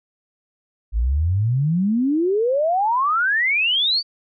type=exponential sweep; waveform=sine; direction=up; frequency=51.4 to 4682 Hz; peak=-16 dBFS; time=0.92-4.03 s; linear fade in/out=50 ms; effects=none